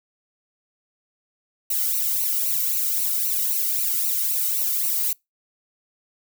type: noise with flanger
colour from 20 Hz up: violet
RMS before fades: -23 dBFS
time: 1.7-5.13 s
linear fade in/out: 5 ms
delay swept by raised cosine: 0.58 to 1.21 ms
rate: 3.8 Hz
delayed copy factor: -0.9
effects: noise-tail reverb RT60 0.2 s tail -26 dB re dry